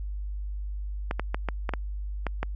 clicks, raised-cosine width 0.5 ms, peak -13 dBFS, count 8, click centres 1.111 / 1.196 / 1.345 / 1.487 / 1.692 / 1.737 / 2.267 / 2.43 s, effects added 50 Hz sine -30 dBFS peak until 2.55 s + MP3 48 kbps

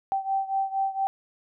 sine beating tone pair, 776 / 780.3 Hz, G5 / G5, -18 / -8 cents, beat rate 4.3 Hz, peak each -26 / -29 dBFS, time 0.12-1.07 s, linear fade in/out 0 ms, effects none

